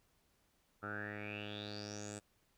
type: tone with low-pass filter sweep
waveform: 10% pulse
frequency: 103.83 Hz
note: G#2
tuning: in tune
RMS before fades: -45 dBFS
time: 0.82-2.2 s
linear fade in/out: 20 ms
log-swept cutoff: 1300 to 8200 Hz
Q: 9.4
effects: pink hiss -75 dBFS RMS until 2.57 s